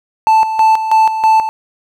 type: tone with tremolo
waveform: triangle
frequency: 880 Hz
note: A5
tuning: in tune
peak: -4 dBFS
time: 0.27-1.49 s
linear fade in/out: 0 ms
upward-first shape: square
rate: 3.1 Hz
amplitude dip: 65%
effects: none